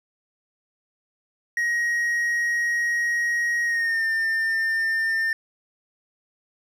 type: tone with pitch glide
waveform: triangle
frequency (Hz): 1888 to 1801.7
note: A#6 to A6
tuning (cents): +22 to +41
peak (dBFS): -19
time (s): 1.57-5.33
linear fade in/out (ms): 2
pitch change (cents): -81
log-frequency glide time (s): 3.64-4.05
effects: none